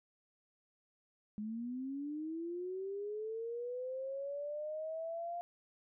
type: linear sweep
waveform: sine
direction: up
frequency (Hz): 207.1 to 700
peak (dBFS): -38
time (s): 1.38-5.41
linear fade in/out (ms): 0
effects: none